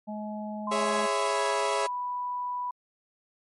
harmonic tone, 211.9 Hz, G#3, 35 cents sharp, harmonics 1 / 3 / 4, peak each -34 / -39 / -40 dBFS, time 0.07-1.07 s, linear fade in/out 20 ms
sine tone with pitch glide, 1035 to 986.6 Hz, C6 to B5, -19 to -2 cents, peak -29 dBFS, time 0.67-2.71 s, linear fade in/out 5 ms, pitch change -83 cents, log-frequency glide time 0.95-1.43 s
sawtooth chord, C# minor, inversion second, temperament equal, 415.3 / 554.4 / 659.3 Hz, G#4 / C#5 / E5, 0 / 0 / 0 cents, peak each -27 dBFS, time 0.71-1.87 s, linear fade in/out 10 ms
effects MP3 48 kbps

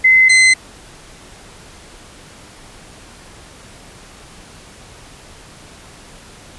sine / 40% pulse tone pair in turn, 2051 / 2051 Hz, C7 / C7, -35 / -35 cents, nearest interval unison, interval 0 cents, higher neither, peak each -6 dBFS, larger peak neither, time 0.04-0.29 / 0.29-0.54 s, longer neither, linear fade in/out 10 ms, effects pink hiss -40 dBFS RMS until 6.58 s + resampled to 24000 Hz

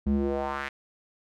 square tone with band-pass filter sweep, 69.3 Hz, C#2, in tune, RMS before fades -28 dBFS, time 0.06-0.69 s, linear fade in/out 10 ms, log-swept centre 160 to 2100 Hz, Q 2.4, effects none

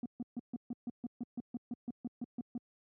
sine tone bursts, 240.3 Hz, B3, 47 cents flat, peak -33 dBFS, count 16, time 0.03-2.578 s, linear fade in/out 2 ms, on 28 ms, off 140 ms, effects tanh soft clip ceiling -34 dBFS + high-pass 100 Hz 12 dB/octave

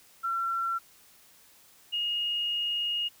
sine tone pair in turn, 1357 / 2861 Hz, E6 / F7, +50 / +41 cents, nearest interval octave + minor second, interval 1291 cents, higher second, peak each -27 dBFS, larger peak neither, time 0.23-0.79 / 1.92-3.09 s, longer second, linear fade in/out 20 ms, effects white hiss -58 dBFS RMS until 3.2 s

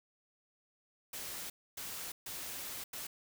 white noise bursts at uneven times, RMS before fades -43 dBFS, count 4, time 1.13-1.5 / 1.77-2.12 / 2.26-2.84 / 2.93-3.07 s, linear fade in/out 5 ms, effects none

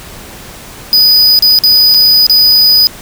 square tone with dropouts, 4968 Hz, D#8, 3 cents flat, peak -4 dBFS, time 0.93-2.87 s, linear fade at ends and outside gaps 0 ms, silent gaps 1.39-1.424 / 1.588-1.637 / 1.941-1.945 / 2.266-2.297 s, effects pink hiss -30 dBFS RMS until 3.01 s

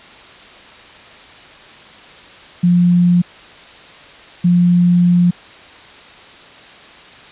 sine tone bursts at uneven times, 176 Hz, F3, 14 cents sharp, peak -8 dBFS, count 2, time 2.63-3.22 / 4.44-5.31 s, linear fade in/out 10 ms, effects white hiss -39 dBFS RMS until 7.31 s + resampled to 8000 Hz

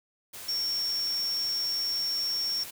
sine tone in noise, 5490 Hz, F8, 31 cents flat, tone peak -27 dBFS, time 0.48-2.64 s, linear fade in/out 10 ms, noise white, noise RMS -42 dBFS, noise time 0.33-2.71 s, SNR +12 dB, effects none

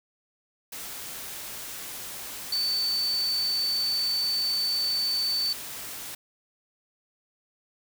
sine tone in noise, 4526 Hz, C#8, 35 cents sharp, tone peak -24 dBFS, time 2.52-5.53 s, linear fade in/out 5 ms, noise white, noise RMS -38 dBFS, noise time 0.72-6.15 s, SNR +11 dB, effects none

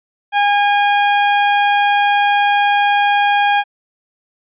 sawtooth tone, 816 Hz, G#5, 31 cents flat, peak -7 dBFS, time 0.32-3.64 s, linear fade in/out 50 ms, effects resampled to 8000 Hz

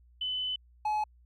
sine / triangle tone pair in turn, 3016 / 850 Hz, F#7 / G#5, +32 / +40 cents, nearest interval octave + minor seventh, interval 2192 cents, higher first, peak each -30 / -25 dBFS, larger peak second, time 0.21-0.56 / 0.85-1.04 s, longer first, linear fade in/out 5 ms, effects added 60 Hz sine -57 dBFS peak until 1.25 s

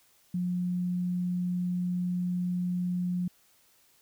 sine tone, 178.8 Hz, F3, 41 cents sharp, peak -27 dBFS, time 0.34-3.28 s, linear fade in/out 5 ms, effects white hiss -64 dBFS RMS until 4.01 s

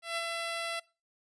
10% pulse tone with ADSR envelope, 672 Hz, E5, 33 cents sharp, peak -22 dBFS, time 0.02-0.8 s, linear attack 150 ms, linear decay 34 ms, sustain -3 dB, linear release 10 ms, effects noise-tail reverb RT60 0.3 s tail -22 dB re dry + resampled to 22050 Hz

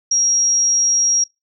sine tone, 5640 Hz, F8, 16 cents sharp, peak -13 dBFS, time 0.11-1.24 s, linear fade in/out 5 ms, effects noise-tail reverb RT60 0.2 s tail -22 dB re dry

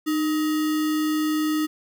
sine tone with sample-and-hold, 307.5 Hz, D#4, 20 cents flat, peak -20 dBFS, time 0.06-1.67 s, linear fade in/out 20 ms, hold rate 1575 Hz, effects none

